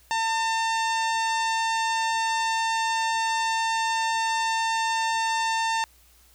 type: harmonic tone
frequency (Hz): 901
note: A5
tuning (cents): +41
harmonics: 1 / 2 / 3 / 4 / 5 / 6 / 7 / 8 / 9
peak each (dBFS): -24 / -30 / -34 / -36 / -38 / -40 / -41 / -42 / -43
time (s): 0.11-5.84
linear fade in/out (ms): 0
effects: added 60 Hz sine -58 dBFS peak until 6.34 s + white hiss -58 dBFS RMS until 6.34 s